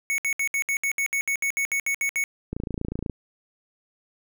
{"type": "tone bursts", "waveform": "square", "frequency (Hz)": 2217, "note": "C#7", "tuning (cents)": 0, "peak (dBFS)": -23, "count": 15, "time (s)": [0.1, 2.239], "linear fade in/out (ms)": 0, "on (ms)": 81, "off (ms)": 66}
{"type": "click train", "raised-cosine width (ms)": 3, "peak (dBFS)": -16, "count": 17, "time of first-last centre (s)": [2.53, 3.097], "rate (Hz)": 28.2}
{"effects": []}